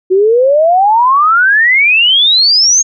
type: exponential sweep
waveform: sine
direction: up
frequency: 363.8 to 6600 Hz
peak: -5 dBFS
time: 0.1-2.83 s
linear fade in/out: 20 ms
effects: none